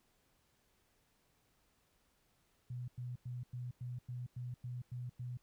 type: tone bursts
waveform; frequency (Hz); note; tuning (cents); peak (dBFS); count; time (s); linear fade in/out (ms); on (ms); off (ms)
sine; 123.47; B2; 0; -40; 10; 2.7-5.373; 5; 180; 97
effects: pink hiss -75 dBFS RMS until 5.42 s